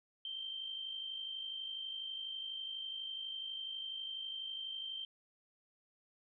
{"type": "tone with amplitude modulation", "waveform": "sine", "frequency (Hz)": 3136, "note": "G7", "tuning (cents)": 0, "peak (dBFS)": -38, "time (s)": [0.25, 5.05], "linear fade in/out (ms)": 2, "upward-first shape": "sine", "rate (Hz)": 52.1, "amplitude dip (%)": 50, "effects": []}